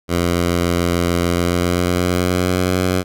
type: tone with pitch glide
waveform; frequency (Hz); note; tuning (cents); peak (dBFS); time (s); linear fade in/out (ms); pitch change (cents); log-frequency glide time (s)
10% pulse; 86.8 to 91.86; F2 to F#2; -10 to -12; -7; 0.08-3.04; 50; +98; 1.25-2.77
effects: none